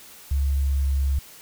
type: tone with pitch glide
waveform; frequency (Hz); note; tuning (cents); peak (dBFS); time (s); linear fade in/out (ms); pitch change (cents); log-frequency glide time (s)
sine; 69.3 to 68.5; C#2 to C#2; 0 to -20; -19; 0.31-1.19; 5; -20; 0.53-0.86
effects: white hiss -46 dBFS RMS until 1.41 s